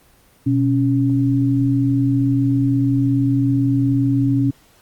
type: tone pair together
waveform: sine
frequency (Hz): 123.47 / 277.2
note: B2 / C#4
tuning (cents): 0 / 0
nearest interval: octave + major second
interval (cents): 1400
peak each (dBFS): -17 / -16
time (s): 0.46-4.51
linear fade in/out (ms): 10
effects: pink hiss -53 dBFS RMS until 4.81 s + Opus 24 kbps